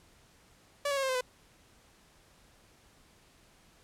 sawtooth tone with pitch steps, 574 / 558.9 / 544.3 / 530 / 516.1 / 502.6 Hz, D5 / C#5 / C#5 / C5 / C5 / B4, -40 / +14 / -32 / +22 / -24 / +30 cents, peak -25 dBFS, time 0.85-1.21 s, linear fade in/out 5 ms, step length 60 ms, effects pink hiss -62 dBFS RMS until 3.83 s + low-pass 11000 Hz 12 dB/octave

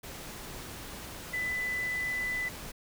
sine tone in noise, 1997 Hz, B6, 19 cents sharp, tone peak -30 dBFS, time 1.33-2.49 s, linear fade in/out 10 ms, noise pink, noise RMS -43 dBFS, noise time 0.03-2.72 s, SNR +10 dB, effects none

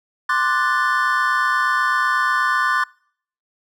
triangle chord, D dominant seventh, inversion third, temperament equal, 1046.5 / 1174.7 / 1480 / 1760 Hz, C6 / D6 / F#6 / A6, 0 / 0 / 0 / 0 cents, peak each -20 dBFS, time 0.29-2.84 s, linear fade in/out 5 ms, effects noise-tail reverb RT60 0.6 s tail -26 dB re dry

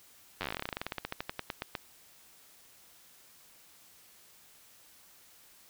slowing click train, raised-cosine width 0.3 ms, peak -18 dBFS, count 29, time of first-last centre 0.41-1.752 s, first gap 10 ms, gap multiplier 1.1, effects white hiss -59 dBFS RMS until 5.69 s

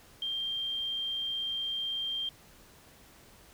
sine tone, 3179 Hz, G7, 24 cents sharp, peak -31 dBFS, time 0.22-2.29 s, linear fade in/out 2 ms, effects pink hiss -57 dBFS RMS until 3.53 s

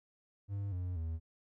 triangle tone with pitch steps, 100 / 90.13 / 81.23 Hz, G2 / F#2 / E2, +35 / -45 / -25 cents, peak -33 dBFS, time 0.48-1.2 s, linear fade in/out 50 ms, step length 240 ms, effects none

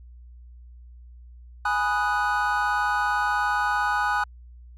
triangle chord, G# minor seventh, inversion none, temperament equal, 830.6 / 987.8 / 1244.5 / 1480 Hz, G#5 / B5 / D#6 / F#6, 0 / 0 / 0 / 0 cents, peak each -24 / -28 / -26 / -24 dBFS, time 1.65-4.24 s, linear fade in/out 5 ms, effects added 60 Hz sine -43 dBFS peak until 4.77 s

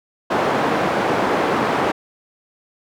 white band-pass noise, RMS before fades -19 dBFS, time 0.3-1.92 s, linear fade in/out 10 ms, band 180 to 950 Hz, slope 12 dB/octave, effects none

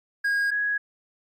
triangle / sine tone pair in turn, 1635 / 1664.5 Hz, G#6 / G#6, -28 / +3 cents, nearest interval unison, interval 31 cents, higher second, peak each -19 / -22 dBFS, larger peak first, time 0.24-0.51 / 0.51-0.78 s, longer neither, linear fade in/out 10 ms, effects MP3 64 kbps

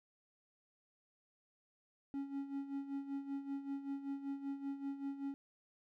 triangle tone with tremolo, 277.2 Hz, C#4, in tune, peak -35 dBFS, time 2.14-5.34 s, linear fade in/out 0 ms, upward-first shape sine, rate 5.2 Hz, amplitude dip 70%, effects none

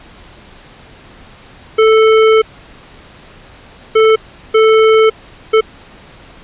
square tone bursts at uneven times, 440 Hz, A4, in tune, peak -6 dBFS, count 4, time 1.78-2.42 / 3.95-4.16 / 4.54-5.1 / 5.53-5.61 s, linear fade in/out 10 ms, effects pink hiss -39 dBFS RMS until 6.43 s + resampled to 8000 Hz

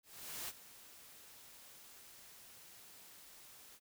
white noise with ADSR envelope, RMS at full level -43 dBFS, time 0.03-3.8 s, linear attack 450 ms, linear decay 42 ms, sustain -15 dB, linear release 52 ms, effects none

